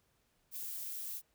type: noise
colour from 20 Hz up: violet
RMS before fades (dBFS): -42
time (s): 0.51-1.22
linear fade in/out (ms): 50
effects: pink hiss -75 dBFS RMS until 1.34 s